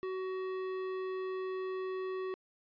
sine tone with tanh clipping, 375.2 Hz, F#4, 24 cents sharp, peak -37 dBFS, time 0.03-2.34 s, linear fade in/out 0 ms, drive 15 dB, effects resampled to 11025 Hz

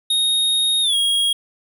square tone with pitch glide, 3729 to 3284 Hz, A#7 to G#7, 0 to -20 cents, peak -16 dBFS, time 0.1-1.33 s, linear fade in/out 5 ms, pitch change -220 cents, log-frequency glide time 0.82-0.95 s, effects none

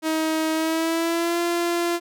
sawtooth tone with pitch glide, 317 to 343.7 Hz, D#4 to F4, +32 to -28 cents, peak -17 dBFS, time 0.02-2 s, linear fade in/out 50 ms, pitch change +140 cents, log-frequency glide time 0.53-1.4 s, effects none

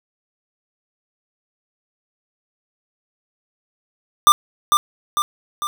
square tone with echo, 1193 Hz, D6, 27 cents sharp, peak -7 dBFS, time 4.27-4.32 s, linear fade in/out 0 ms, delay 450 ms, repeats 3, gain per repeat -5 dB, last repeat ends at 5.67 s, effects none

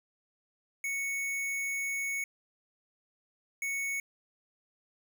square tone bursts at uneven times, 2217 Hz, C#7, in tune, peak -32 dBFS, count 2, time 0.84-2.24 / 3.62-4 s, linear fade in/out 2 ms, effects none

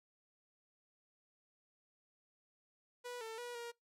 sawtooth tone with pitch steps, 489.3 / 447.1 / 484.3 / 472 Hz, B4 / A4 / B4 / A#4, -16 / +28 / -34 / +22 cents, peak -40 dBFS, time 3.04-3.72 s, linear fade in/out 20 ms, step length 170 ms, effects noise-tail reverb RT60 0.2 s tail -26 dB re dry + low-pass 12000 Hz 12 dB/octave

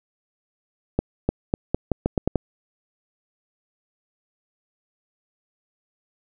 accelerating click train, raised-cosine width 2 ms, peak -6 dBFS, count 9, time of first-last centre 0.99-2.357 s, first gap 300 ms, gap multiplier 0.83, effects none

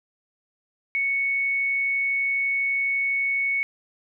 sine tone, 2217 Hz, C#7, in tune, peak -21 dBFS, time 0.95-3.63 s, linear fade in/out 0 ms, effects none

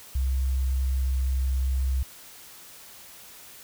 sine tone, 65.41 Hz, C2, in tune, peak -22 dBFS, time 0.15-2.03 s, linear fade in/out 5 ms, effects white hiss -47 dBFS RMS until 3.63 s

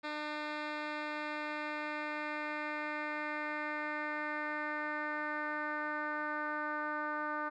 10% pulse tone with low-pass filter sweep, 301 Hz, D4, 43 cents sharp, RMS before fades -38 dBFS, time 0.03-7.5 s, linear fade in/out 20 ms, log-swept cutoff 3200 to 1400 Hz, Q 2.6, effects none

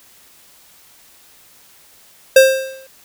square tone with exponential decay, 530 Hz, C5, 22 cents sharp, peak -3 dBFS, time 2.36-2.87 s, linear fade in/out 5 ms, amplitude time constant 110 ms, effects white hiss -48 dBFS RMS until 3.04 s

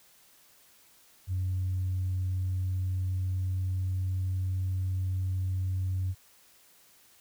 sine tone with pitch glide, 92.5 to 93.14 Hz, F#2 to F#2, 0 to +12 cents, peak -26 dBFS, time 1.27-6.15 s, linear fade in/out 50 ms, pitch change +12 cents, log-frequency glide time 2.12-4.36 s, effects tanh soft clip ceiling -24 dBFS + white hiss -60 dBFS RMS until 7.2 s

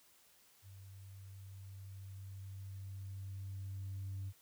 sine tone with level ramp, 96.9 Hz, G2, 20 cents flat, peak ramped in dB -52 to -38 dBFS, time 0.62-4.33 s, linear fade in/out 50 ms, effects tanh soft clip ceiling -37 dBFS + white hiss -67 dBFS RMS until 4.41 s

